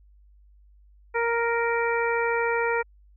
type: harmonic tone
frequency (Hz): 466.5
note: A#4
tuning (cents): +1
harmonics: 1 / 2 / 3 / 4 / 5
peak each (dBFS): -25 / -28 / -30 / -31 / -32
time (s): 1.14-2.83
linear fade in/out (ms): 20
effects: added 50 Hz sine -52 dBFS peak until 3.16 s